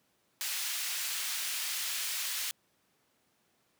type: high-pass noise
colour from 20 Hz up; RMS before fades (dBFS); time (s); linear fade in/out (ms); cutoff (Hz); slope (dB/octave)
pink; -35; 0.41-2.51; 0; 2400; 12
effects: pink hiss -72 dBFS RMS until 3.79 s + high-pass 150 Hz 12 dB/octave